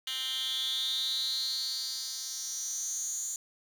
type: tone with high-pass filter sweep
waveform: 10% pulse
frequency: 261.6 Hz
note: C4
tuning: in tune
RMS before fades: -34 dBFS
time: 0.07-3.36 s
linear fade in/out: 2 ms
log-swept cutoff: 2900 to 7100 Hz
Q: 8.2
effects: none